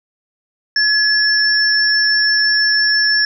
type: tone pair together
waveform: sine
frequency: 1700 / 5397 Hz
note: G#6 / E8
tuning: +40 / +40 cents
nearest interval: octave + minor sixth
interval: 2000 cents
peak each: -14 dBFS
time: 0.76-3.25 s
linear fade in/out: 2 ms
effects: 8-bit